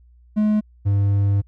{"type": "tone pair in turn", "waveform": "triangle", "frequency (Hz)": [212.3, 100.19], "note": ["G#3", "G2"], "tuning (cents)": [38, 38], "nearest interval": "octave + minor second", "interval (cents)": 1300, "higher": "first", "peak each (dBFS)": -13, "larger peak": "neither", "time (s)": [[0.36, 0.61], [0.85, 1.42]], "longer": "second", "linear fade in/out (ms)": 20, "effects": ["added 60 Hz sine -48 dBFS peak until 1.47 s"]}